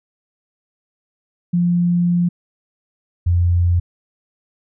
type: tone pair in turn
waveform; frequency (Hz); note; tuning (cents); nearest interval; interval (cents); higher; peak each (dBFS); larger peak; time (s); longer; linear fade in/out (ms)
sine; 174.61 / 87.31; F3 / F2; 0 / 0; octave; 1200; first; -13 / -12; second; 1.53-2.29 / 3.26-3.8; first; 10
effects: none